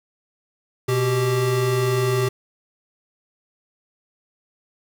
square tone pair together, 123.47 / 390.3 Hz, B2 / G4, 0 / -8 cents, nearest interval octave + minor sixth, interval 1992 cents, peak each -22 dBFS, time 0.88-2.29 s, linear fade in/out 10 ms, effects 7-bit

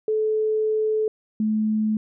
sine tone pair in turn, 433.3 / 215.9 Hz, A4 / A3, -27 / -33 cents, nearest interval octave, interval 1206 cents, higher first, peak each -19 dBFS, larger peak neither, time 0.08-1.08 / 1.4-1.97 s, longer first, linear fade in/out 2 ms, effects none

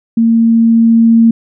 sine tone with level ramp, 228.6 Hz, A#3, 34 cents flat, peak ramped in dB -6 to -3 dBFS, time 0.17-1.31 s, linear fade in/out 5 ms, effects none

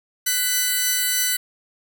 5% pulse tone pair together, 1496 / 1993.6 Hz, F#6 / B6, +19 / +16 cents, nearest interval perfect fourth, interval 497 cents, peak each -11 dBFS, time 0.26-1.37 s, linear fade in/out 10 ms, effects none

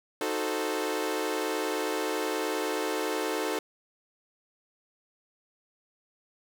sawtooth chord, D# diminished seventh, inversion none, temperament equal, 311.1 / 370 / 440 / 523.3 Hz, D#4 / F#4 / A4 / C5, 0 / 0 / 0 / 0 cents, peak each -30 / -31 / -28 / -32 dBFS, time 0.21-3.59 s, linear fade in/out 2 ms, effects none

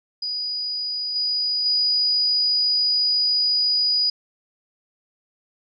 sine tone with level steps, 4923 Hz, D#8, 19 cents flat, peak -24 / -20 / -17 dBFS, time 0.22-4.1 s, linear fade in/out 5 ms, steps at 1.15 / 1.65 s, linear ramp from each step 10 ms, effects none

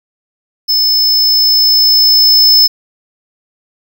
square tone with level ramp, 5240 Hz, E8, 11 cents flat, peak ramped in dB -9 to -4 dBFS, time 0.68-2.68 s, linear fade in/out 20 ms, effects none

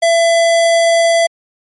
square tone, 670 Hz, E5, 28 cents sharp, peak -9 dBFS, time 0.02-1.27 s, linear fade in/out 10 ms, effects MP3 48 kbps

